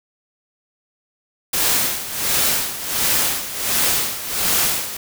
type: noise with tremolo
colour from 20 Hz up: white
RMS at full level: -17 dBFS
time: 1.53-4.97 s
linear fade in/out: 5 ms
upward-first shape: sine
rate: 1.4 Hz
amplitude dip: 75%
effects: none